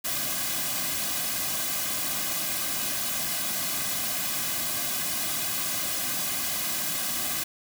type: noise with comb filter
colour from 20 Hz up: white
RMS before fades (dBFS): -29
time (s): 0.04-7.44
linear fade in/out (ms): 10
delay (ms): 2.2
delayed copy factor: -0.8
effects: none